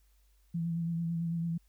sine tone with vibrato, 167.5 Hz, E3, 28 cents sharp, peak -30 dBFS, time 0.54-1.58 s, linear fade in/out 10 ms, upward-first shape sine, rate 9 Hz, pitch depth 27 cents each way, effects added 50 Hz sine -63 dBFS peak until 1.68 s + white hiss -74 dBFS RMS until 1.68 s

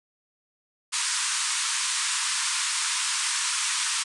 white band-pass noise, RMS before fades -27 dBFS, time 0.92-4.04 s, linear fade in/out 20 ms, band 920 to 9700 Hz, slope 96 dB/octave, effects none

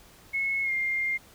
sine tone with pitch glide, 2185 to 2112 Hz, C#7 to C7, -26 to +16 cents, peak -25 dBFS, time 0.33-1.18 s, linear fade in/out 20 ms, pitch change -58 cents, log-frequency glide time 0.63-0.72 s, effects pink hiss -54 dBFS RMS until 1.34 s

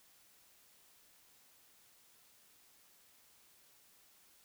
silence, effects white hiss -66 dBFS RMS until 4.44 s

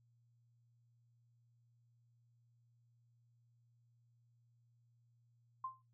sine tone with exponential decay, 1046.5 Hz, C6, in tune, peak -37 dBFS, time 5.64-5.82 s, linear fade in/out 5 ms, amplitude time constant 37 ms, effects noise-tail reverb RT60 0.2 s tail -19 dB re dry + added 118 Hz sine -70 dBFS peak until 5.93 s

